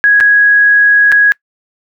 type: tone with dropouts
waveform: sine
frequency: 1661.2 Hz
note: G#6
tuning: in tune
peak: -4 dBFS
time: 0.04-1.32 s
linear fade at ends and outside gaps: 0 ms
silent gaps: 0.202-0.208 / 1.118-1.123 s
effects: noise-tail reverb RT60 0.1 s tail -24 dB re dry